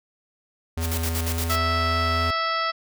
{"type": "tone with pitch glide", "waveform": "square", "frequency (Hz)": [82.41, 83.61], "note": ["E2", "E2"], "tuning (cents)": [0, 25], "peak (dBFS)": -25, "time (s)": [0.77, 2.31], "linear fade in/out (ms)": 5, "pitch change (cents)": 25, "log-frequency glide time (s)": [1.07, 1.65]}
{"type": "noise with tremolo", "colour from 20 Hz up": "white", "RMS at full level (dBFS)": -29, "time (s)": [0.8, 1.59], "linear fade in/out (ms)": 50, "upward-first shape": "square", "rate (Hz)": 8.6, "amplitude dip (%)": 70}
{"type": "harmonic tone", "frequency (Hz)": 657, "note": "E5", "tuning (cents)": -6, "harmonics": [1, 2, 3, 4, 5, 6, 7, 8], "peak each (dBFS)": [-31, -24, -30, -37, -35, -41, -35, -35], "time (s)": [1.49, 2.72], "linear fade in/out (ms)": 20}
{"effects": []}